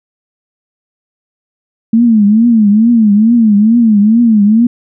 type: tone with vibrato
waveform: sine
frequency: 220 Hz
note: A3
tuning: in tune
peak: -4 dBFS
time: 1.93-4.67 s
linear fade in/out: 5 ms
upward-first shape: triangle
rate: 2.3 Hz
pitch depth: 170 cents each way
effects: none